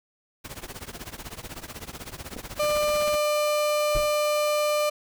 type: noise with tremolo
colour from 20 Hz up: pink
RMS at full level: -35 dBFS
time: 0.44-3.16 s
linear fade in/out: 10 ms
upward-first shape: triangle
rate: 16 Hz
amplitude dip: 95%
type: clicks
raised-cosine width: 2 ms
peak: -27 / -23 dBFS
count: 2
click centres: 2.363 / 2.367 s
type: tone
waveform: 35% pulse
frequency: 597 Hz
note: D5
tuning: 28 cents sharp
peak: -20 dBFS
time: 2.59-4.9 s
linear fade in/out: 10 ms
type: noise with exponential decay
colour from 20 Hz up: brown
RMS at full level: -27 dBFS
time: 3.95-4.18 s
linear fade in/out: 1 ms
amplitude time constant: 50 ms
effects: none